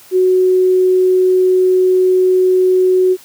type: tone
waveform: sine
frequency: 370 Hz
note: F#4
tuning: in tune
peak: -8 dBFS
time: 0.11-3.17 s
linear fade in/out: 50 ms
effects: white hiss -42 dBFS RMS until 3.24 s + high-pass 80 Hz 12 dB/octave